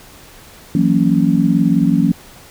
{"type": "chord", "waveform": "sine", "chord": "F# dominant seventh", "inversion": "third", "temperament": "just", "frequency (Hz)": [166.5, 185, 231.2, 277.5], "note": ["E3", "F#3", "A#3", "C#4"], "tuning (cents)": [18, 0, -14, 2], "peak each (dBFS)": -16, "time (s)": [0.75, 2.12], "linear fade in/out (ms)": 2, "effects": ["pink hiss -41 dBFS RMS until 2.5 s"]}